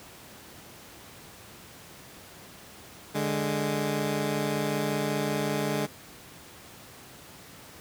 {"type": "tone pair together", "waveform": "15% pulse", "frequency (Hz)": [146.83, 207.6], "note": ["D3", "G#3"], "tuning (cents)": [0, 0], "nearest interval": "tritone", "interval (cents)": 600, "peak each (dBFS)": -23, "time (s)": [3.14, 5.87], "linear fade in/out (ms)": 20, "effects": ["pink hiss -48 dBFS RMS until 7.8 s", "high-pass 80 Hz 12 dB/octave"]}